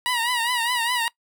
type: tone with vibrato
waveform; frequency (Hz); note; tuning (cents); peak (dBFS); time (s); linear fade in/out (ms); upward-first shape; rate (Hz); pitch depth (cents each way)
15% pulse; 957; A#5; +45; -15; 0.06-1.08; 0; triangle; 4.9; 100
effects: noise-tail reverb RT60 0.1 s tail -21 dB re dry